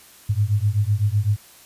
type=beating tone pair; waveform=sine; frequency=100 / 107.9 Hz; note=G2 / A2; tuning=+35 / -33 cents; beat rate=7.9 Hz; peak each=-20 dBFS; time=0.29-1.37 s; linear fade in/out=10 ms; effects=white hiss -48 dBFS RMS until 1.65 s + resampled to 32000 Hz